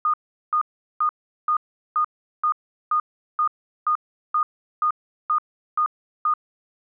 sine tone bursts, 1227 Hz, D#6, 25 cents flat, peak -17 dBFS, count 14, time 0.05-6.338 s, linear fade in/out 2 ms, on 87 ms, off 390 ms, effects none

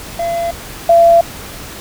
triangle / sine tone pair in turn, 680 / 677.4 Hz, F5 / E5, -46 / +47 cents, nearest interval unison, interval 7 cents, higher first, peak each -13 / -4 dBFS, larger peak second, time 0.19-0.51 / 0.89-1.21 s, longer neither, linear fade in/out 5 ms, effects pink hiss -30 dBFS RMS until 1.8 s

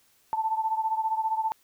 sine beating tone pair, 880 / 895 Hz, A5 / A5, 0 / +29 cents, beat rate 15 Hz, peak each -26 / -30 dBFS, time 0.33-1.52 s, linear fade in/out 0 ms, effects white hiss -64 dBFS RMS until 1.63 s

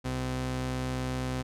sawtooth tone pair together, 64.1 / 128.2 Hz, C2 / C3, -35 / -35 cents, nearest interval octave, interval 1200 cents, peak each -32 / -26 dBFS, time 0.04-1.43 s, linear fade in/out 20 ms, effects low-pass 10000 Hz 12 dB/octave

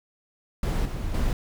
brown noise with level steps, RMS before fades -24 / -30 / -24 dBFS, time 0.63-1.33 s, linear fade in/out 2 ms, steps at 0.85 / 1.14 s, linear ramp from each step 5 ms, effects none

